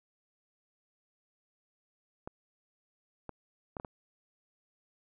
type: clicks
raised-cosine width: 1 ms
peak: -26 dBFS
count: 5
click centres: 2.275 / 3.293 / 3.768 / 3.799 / 3.848 s
effects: none